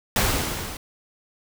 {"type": "noise with level ramp", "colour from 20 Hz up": "pink", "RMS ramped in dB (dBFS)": [-19, -35], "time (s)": [0.16, 0.77], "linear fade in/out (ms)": 2, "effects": []}